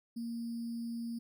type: tone with sample-and-hold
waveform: sine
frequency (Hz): 232.8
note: A#3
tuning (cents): -2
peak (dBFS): -36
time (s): 0.16-1.19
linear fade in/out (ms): 10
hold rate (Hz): 4900
effects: none